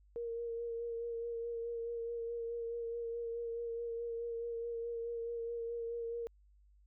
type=tone with vibrato; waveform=sine; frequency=466.2 Hz; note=A#4; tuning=in tune; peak=-37 dBFS; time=0.16-6.27 s; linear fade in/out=0 ms; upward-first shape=sine; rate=4.7 Hz; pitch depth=21 cents each way; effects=added 50 Hz sine -62 dBFS peak until 6.86 s